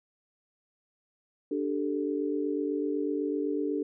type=chord; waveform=sine; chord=D suspended fourth; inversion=none; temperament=equal; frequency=293.7 / 392 / 440 Hz; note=D4 / G4 / A4; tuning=0 / 0 / 0 cents; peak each=-30 / -33 / -33 dBFS; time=1.51-3.83 s; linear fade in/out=5 ms; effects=none